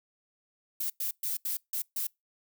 violet noise bursts at uneven times, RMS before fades -32 dBFS, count 6, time 0.8-0.9 / 1-1.11 / 1.23-1.37 / 1.45-1.57 / 1.73-1.82 / 1.96-2.07 s, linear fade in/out 5 ms, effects noise-tail reverb RT60 0.2 s tail -26 dB re dry

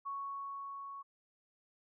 sine tone with level ramp, 1110 Hz, C#6, 2 cents sharp, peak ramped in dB -37 to -44 dBFS, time 0.05-1.03 s, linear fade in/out 20 ms, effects none

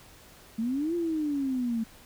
sine exponential two-way sweep, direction up then down, 216.5 to 349.2 to 221.3 Hz, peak -26 dBFS, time 0.58-1.84 s, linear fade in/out 10 ms, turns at 0.95 s, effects pink hiss -53 dBFS RMS until 2.05 s

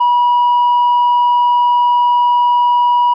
sine tone with tanh clipping, 970 Hz, B5, 31 cents flat, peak -9 dBFS, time 0-3.14 s, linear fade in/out 10 ms, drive 1 dB, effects none

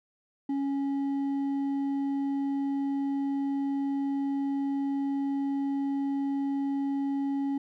sine tone with hard clipping, 277.2 Hz, C#4, in tune, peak -28 dBFS, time 0.49-7.58 s, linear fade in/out 5 ms, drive 4 dB, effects none

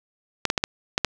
clicks, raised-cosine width 0.2 ms, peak -3 dBFS, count 6, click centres 0.453 / 0.501 / 0.578 / 0.639 / 0.979 / 1.047 s, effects none

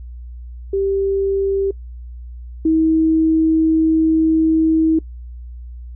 sine tone pair in turn, 392 / 319.8 Hz, G4 / D#4, 0 / +48 cents, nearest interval major third, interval 352 cents, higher first, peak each -15 / -11 dBFS, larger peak second, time 0.73-1.71 / 2.65-4.99 s, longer second, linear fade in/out 5 ms, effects noise-tail reverb RT60 0.1 s tail -23 dB re dry + added 60 Hz sine -30 dBFS peak until 5.95 s

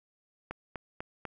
click train, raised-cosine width 0.5 ms, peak -22 dBFS, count 4, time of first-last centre 0.51-1.253 s, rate 4.04 Hz, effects none

